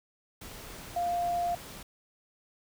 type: tone in noise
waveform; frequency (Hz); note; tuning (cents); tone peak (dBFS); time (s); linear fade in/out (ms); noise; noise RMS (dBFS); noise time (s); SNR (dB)
sine; 698.5; F5; 0; -27; 0.96-1.55; 5; pink; -45; 0.41-1.83; +15
effects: none